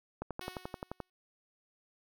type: click train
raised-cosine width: 1 ms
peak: -23 dBFS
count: 10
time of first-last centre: 0.22-1.003 s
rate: 11.5 Hz
type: tone with exponential decay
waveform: 5% pulse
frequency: 368.3 Hz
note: F#4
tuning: 8 cents flat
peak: -31 dBFS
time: 0.41-1.1 s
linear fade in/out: 1 ms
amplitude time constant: 150 ms
effects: none